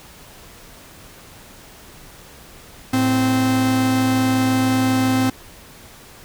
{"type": "tone pair together", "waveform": "45% pulse", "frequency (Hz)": [109.08, 259.9], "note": ["A2", "C4"], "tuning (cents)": [-15, -11], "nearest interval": "octave + minor third", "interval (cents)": 1504, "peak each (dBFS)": [-23, -16], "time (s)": [2.93, 5.3], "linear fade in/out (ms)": 5, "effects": ["pink hiss -43 dBFS RMS until 6.24 s"]}